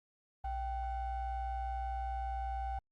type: ring-modulated tone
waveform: triangle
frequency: 359.7 Hz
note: F#4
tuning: 49 cents flat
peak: -30 dBFS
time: 0.44-2.79 s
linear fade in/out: 5 ms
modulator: 420 Hz
effects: Opus 24 kbps